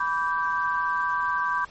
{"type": "chord", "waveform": "sine", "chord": "G major", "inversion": "first", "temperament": "equal with one note detuned", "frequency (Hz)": [987.8, 1152.5, 1568], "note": ["B5", "D6", "G6"], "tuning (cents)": [0, -33, 0], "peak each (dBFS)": -27, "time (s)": [0, 1.65], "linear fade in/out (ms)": 5, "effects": ["pink hiss -50 dBFS RMS until 1.7 s", "MP3 32 kbps"]}